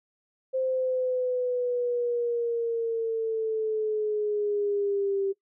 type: linear sweep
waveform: sine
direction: down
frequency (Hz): 523.3 to 390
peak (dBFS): -24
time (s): 0.53-5.33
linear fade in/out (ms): 20
effects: noise-tail reverb RT60 0.1 s tail -19 dB re dry